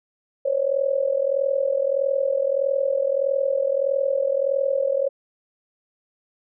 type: tone with amplitude modulation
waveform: sine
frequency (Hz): 547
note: C#5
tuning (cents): -23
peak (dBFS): -15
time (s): 0.45-5.09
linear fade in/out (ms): 10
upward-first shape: sine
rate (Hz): 41.6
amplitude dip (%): 85
effects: none